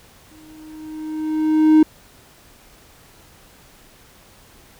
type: tone with exponential growth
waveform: triangle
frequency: 311.1 Hz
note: D#4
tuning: in tune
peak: -4 dBFS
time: 0.31-1.83 s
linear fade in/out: 5 ms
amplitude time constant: 330 ms
effects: tanh soft clip ceiling 0 dBFS + pink hiss -49 dBFS RMS until 4.79 s